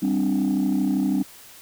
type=chord; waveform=sine; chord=G suspended fourth; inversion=none; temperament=just; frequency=196 / 261.3 / 294 Hz; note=G3 / C4 / D4; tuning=0 / -2 / +2 cents; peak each=-22 dBFS; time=0.02-1.23 s; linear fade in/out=10 ms; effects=tanh soft clip ceiling -15 dBFS + white hiss -46 dBFS RMS until 1.61 s